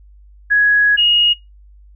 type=tone pair in turn; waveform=sine; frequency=1670 / 2872 Hz; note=G#6 / F7; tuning=+9 / +48 cents; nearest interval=major sixth; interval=939 cents; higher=second; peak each=-9 dBFS; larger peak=neither; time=0.5-0.97 / 0.97-1.34 s; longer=first; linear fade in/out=20 ms; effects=noise-tail reverb RT60 0.2 s tail -19 dB re dry + added 50 Hz sine -41 dBFS peak until 1.95 s